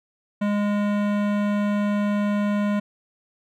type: tone with hard clipping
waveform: sine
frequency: 205.7 Hz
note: G#3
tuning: 16 cents flat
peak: -22 dBFS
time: 0.41-2.8 s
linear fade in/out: 10 ms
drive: 18 dB
effects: none